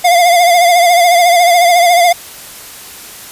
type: tone with vibrato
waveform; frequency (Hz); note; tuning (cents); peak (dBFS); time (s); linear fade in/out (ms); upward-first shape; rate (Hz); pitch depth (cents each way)
square; 698.5; F5; 0; -6; 0.04-2.13; 10; triangle; 14; 67
effects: white hiss -31 dBFS RMS until 3.31 s + resampled to 32000 Hz